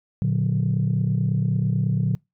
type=chord; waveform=sine; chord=Bb augmented; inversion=none; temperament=just; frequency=116.54 / 145.68 / 182.1 Hz; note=Bb2 / D3 / F#3; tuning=0 / -14 / -27 cents; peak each=-22 / -22 / -23 dBFS; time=0.22-2.15 s; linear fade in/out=0 ms; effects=noise-tail reverb RT60 0.2 s tail -26 dB re dry + tanh soft clip ceiling -13 dBFS